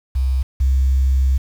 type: tone pair in turn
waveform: sine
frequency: 65.4 / 66.24 Hz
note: C2 / C2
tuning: 0 / +22 cents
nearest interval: unison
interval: 22 cents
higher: second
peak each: -14 / -11 dBFS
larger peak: second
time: 0.15-0.43 / 0.6-1.38 s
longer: second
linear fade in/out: 10 ms
effects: tanh soft clip ceiling -9 dBFS + 7-bit